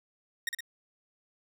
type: tone with echo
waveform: sawtooth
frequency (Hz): 1864.7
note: A#6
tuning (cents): 0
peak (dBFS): -25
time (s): 0.47-0.49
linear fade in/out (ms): 2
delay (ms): 58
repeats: 2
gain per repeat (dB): -4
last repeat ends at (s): 0.606
effects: none